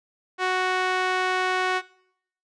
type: tone with band-pass filter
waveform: sawtooth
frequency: 370 Hz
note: F#4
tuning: in tune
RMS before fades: -24 dBFS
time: 0.38-1.82 s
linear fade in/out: 50 ms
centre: 1500 Hz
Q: 0.85
effects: noise-tail reverb RT60 0.7 s tail -21 dB re dry + resampled to 22050 Hz